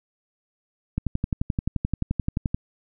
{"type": "click train", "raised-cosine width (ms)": 5, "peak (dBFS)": -11, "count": 19, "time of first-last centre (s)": [0.98, 2.545], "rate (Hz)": 11.5, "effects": []}